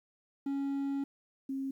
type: tone pair in turn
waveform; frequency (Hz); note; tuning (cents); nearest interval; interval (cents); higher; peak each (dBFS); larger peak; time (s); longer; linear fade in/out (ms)
triangle / sine; 277.2 / 269.8; C#4 / C#4; 0 / -47; unison; 47; first; -29 / -33; first; 0.46-1.04 / 1.49-1.71; first; 5
effects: 11-bit